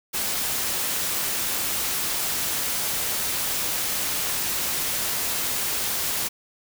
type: noise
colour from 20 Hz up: white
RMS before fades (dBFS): -26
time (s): 0.13-6.29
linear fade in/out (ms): 20
effects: none